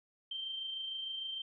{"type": "tone with amplitude modulation", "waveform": "sine", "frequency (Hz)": 3136, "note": "G7", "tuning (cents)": 0, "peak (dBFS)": -36, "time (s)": [0.31, 1.42], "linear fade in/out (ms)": 5, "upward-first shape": "sine", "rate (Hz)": 26.6, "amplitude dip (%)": 35, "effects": []}